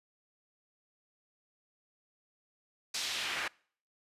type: noise with band-pass filter sweep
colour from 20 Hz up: pink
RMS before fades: -36 dBFS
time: 2.94-3.48 s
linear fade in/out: 5 ms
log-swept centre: 5000 to 1800 Hz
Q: 1.3
effects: noise-tail reverb RT60 0.5 s tail -25 dB re dry + resampled to 32000 Hz